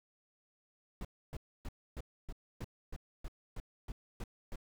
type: noise bursts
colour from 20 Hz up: brown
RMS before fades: -41 dBFS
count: 12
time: 1.01-4.558 s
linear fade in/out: 2 ms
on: 39 ms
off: 280 ms
effects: none